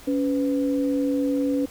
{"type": "tone pair together", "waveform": "sine", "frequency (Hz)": [280.3, 500.5], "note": ["C#4", "B4"], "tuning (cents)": [19, 23], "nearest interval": "minor seventh", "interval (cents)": 1004, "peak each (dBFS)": [-21, -27], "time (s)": [0.07, 1.66], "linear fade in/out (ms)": 10, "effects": ["pink hiss -46 dBFS RMS until 1.7 s"]}